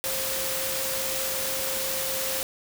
sine tone in noise, 530 Hz, C5, 22 cents sharp, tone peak -34 dBFS, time 0.04-2.43 s, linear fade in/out 0 ms, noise white, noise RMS -29 dBFS, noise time 0.04-2.43 s, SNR -8 dB, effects none

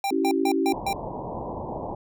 square tone bursts, 791 Hz, G5, 15 cents sharp, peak -24 dBFS, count 5, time 0.04-0.93 s, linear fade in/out 2 ms, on 66 ms, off 140 ms
sine chord, C# diminished, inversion none, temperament equal with one note detuned, 277.2 / 329.6 / 385 Hz, C#4 / E4 / G4, 0 / 0 / -31 cents, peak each -25 dBFS, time 0.11-0.74 s, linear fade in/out 5 ms
white low-pass noise, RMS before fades -33 dBFS, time 0.73-1.95 s, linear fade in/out 5 ms, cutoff 1000 Hz, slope 96 dB/octave
effects none

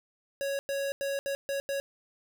square tone bursts at uneven times, 554.4 Hz, C#5, in tune, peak -30 dBFS, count 6, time 0.41-0.59 / 0.69-0.92 / 1.01-1.19 / 1.26-1.35 / 1.49-1.6 / 1.69-1.8 s, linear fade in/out 0 ms, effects none

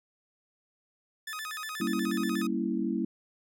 sawtooth tone with vibrato, 1483 Hz, F#6, 4 cents sharp, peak -32 dBFS, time 1.27-2.47 s, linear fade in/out 5 ms, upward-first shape square, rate 8.3 Hz, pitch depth 290 cents each way
sine chord, G diminished seventh, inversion none, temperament equal, 196 / 233.1 / 277.2 / 329.6 Hz, G3 / Bb3 / Db4 / Fb4, 0 / 0 / 0 / 0 cents, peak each -33 / -32 / -35 / -32 dBFS, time 1.8-3.05 s, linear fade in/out 5 ms
effects none

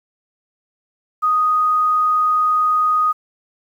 sine tone, 1244.5 Hz, D#6, in tune, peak -13 dBFS, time 1.22-3.13 s, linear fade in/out 20 ms, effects 8-bit

